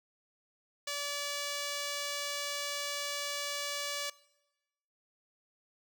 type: tone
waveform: 5% pulse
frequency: 576 Hz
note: D5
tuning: 34 cents flat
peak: -23 dBFS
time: 0.87-4.1 s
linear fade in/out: 5 ms
effects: noise-tail reverb RT60 1.0 s tail -21 dB re dry